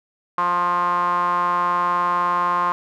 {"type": "tone with band-pass filter", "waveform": "sawtooth", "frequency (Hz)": 176.1, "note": "F3", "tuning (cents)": 15, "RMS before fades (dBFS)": -20, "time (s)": [0.38, 2.72], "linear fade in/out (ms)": 0, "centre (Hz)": 1100, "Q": 9.6, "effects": []}